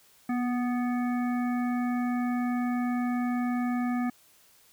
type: harmonic tone with a mistuned harmonic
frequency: 246.9 Hz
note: B3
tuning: in tune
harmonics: 1 / 3 / 5 / 7 / 9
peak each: -26 / -36 / -40 / -43 / -45 dBFS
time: 0.29-4.1 s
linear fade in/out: 5 ms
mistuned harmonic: 1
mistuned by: -20 cents
effects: white hiss -60 dBFS RMS until 4.72 s